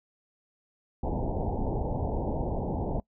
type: low-pass noise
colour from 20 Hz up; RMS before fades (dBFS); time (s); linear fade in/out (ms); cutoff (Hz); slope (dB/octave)
pink; -30; 1.03-3; 2; 910; 96
effects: noise-tail reverb RT60 0.1 s tail -23 dB re dry